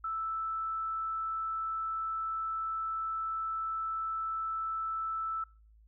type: tone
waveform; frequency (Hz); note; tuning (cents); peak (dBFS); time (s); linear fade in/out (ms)
sine; 1318.5; E6; 0; -32; 0.04-5.44; 5
effects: noise-tail reverb RT60 0.4 s tail -26 dB re dry + added 54 Hz sine -57 dBFS peak until 5.87 s